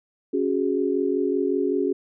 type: chord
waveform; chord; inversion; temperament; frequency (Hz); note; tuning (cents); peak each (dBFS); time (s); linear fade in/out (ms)
sine; C# suspended fourth; none; equal; 277.2 / 370 / 415.3; C#4 / F#4 / G#4; 0 / 0 / 0; -25 / -24 / -25; 0.33-1.93; 10
effects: none